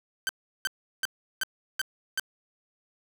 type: tone bursts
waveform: sawtooth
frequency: 1549 Hz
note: G6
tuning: 21 cents flat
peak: -22 dBFS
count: 6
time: 0.27-2.196 s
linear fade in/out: 0 ms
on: 21 ms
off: 360 ms
effects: none